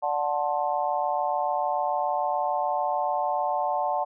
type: chord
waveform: sine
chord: D dominant seventh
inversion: none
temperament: just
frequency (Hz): 587.3 / 734.2 / 881 / 1057.2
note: D5 / F#5 / A5 / C6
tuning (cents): 0 / -14 / +2 / +18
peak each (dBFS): -30 / -27 / -28 / -33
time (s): 0.02-4.05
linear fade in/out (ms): 20
effects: none